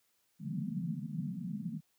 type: band-pass noise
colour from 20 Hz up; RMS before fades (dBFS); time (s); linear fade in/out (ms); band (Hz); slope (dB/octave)
pink; -38; 0.39-1.81; 50; 140 to 240; 96
effects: white hiss -75 dBFS RMS until 1.98 s + high-pass 60 Hz 12 dB/octave